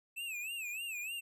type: tone with vibrato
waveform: square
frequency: 2600 Hz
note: E7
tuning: 24 cents flat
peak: -39 dBFS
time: 0.16-1.21 s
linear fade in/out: 20 ms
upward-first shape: sine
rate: 3.3 Hz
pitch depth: 140 cents each way
effects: none